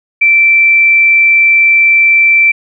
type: tone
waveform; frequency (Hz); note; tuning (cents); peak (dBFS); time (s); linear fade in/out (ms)
sine; 2338; D7; -8; -4; 0.21-2.52; 10
effects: none